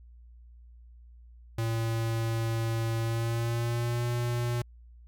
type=tone with pitch glide; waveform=square; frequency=113.9 to 120.26 Hz; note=A#2 to B2; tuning=-40 to -46 cents; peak=-28 dBFS; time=1.58-4.62 s; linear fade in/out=5 ms; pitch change=+94 cents; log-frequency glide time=3-4.08 s; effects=added 59 Hz sine -49 dBFS peak until 5.07 s